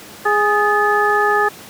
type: harmonic tone with a mistuned harmonic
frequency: 415.3 Hz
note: G#4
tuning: in tune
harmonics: 1 / 2 / 3 / 4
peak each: -18 / -18 / -18 / -18 dBFS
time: 0.25-1.49 s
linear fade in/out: 10 ms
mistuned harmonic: 4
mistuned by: +68 cents
effects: pink hiss -37 dBFS RMS until 1.69 s + high-pass 150 Hz 12 dB/octave